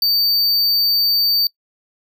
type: tone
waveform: square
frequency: 4600 Hz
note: D8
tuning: 37 cents flat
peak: -14 dBFS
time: 0.02-1.47 s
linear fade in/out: 2 ms
effects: noise-tail reverb RT60 0.1 s tail -22 dB re dry